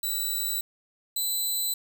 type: tone pair in turn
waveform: 5% pulse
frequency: 3951 / 4004 Hz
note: B7 / B7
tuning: 0 / +23 cents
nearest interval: unison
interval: 23 cents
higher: second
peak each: -19 dBFS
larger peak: neither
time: 0.03-0.61 / 1.16-1.74 s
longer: neither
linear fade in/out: 5 ms
effects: 8-bit